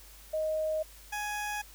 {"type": "tone pair in turn", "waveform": ["sine", "20% pulse"], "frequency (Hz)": [625, 834.3], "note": ["D#5", "G#5"], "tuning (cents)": [8, 8], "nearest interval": "perfect fourth", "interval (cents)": 500, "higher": "second", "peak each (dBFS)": -28, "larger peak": "neither", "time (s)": [[0.33, 0.83], [1.12, 1.62]], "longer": "neither", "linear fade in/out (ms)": 10, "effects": ["added 50 Hz sine -53 dBFS peak until 1.74 s", "white hiss -54 dBFS RMS until 1.74 s"]}